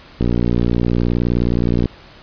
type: click train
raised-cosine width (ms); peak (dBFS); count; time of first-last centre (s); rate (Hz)
3; -4; 99; 0.21-1.857; 59.5
effects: pink hiss -42 dBFS RMS until 2.22 s + resampled to 11025 Hz